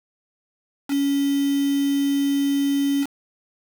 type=tone with quantisation; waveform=sine; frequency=280 Hz; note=C#4; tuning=18 cents sharp; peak=-18 dBFS; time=0.88-3.07 s; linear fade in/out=50 ms; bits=5; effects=none